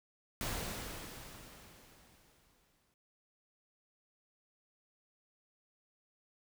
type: noise with exponential decay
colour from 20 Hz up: pink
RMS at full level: -37 dBFS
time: 0.41-2.94 s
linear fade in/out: 1 ms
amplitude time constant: 550 ms
effects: none